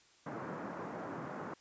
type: band-pass noise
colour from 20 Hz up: pink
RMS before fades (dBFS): -43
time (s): 0.26-1.54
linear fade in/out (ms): 5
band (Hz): 150 to 1500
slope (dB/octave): 24
effects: white hiss -65 dBFS RMS until 1.6 s + resampled to 16000 Hz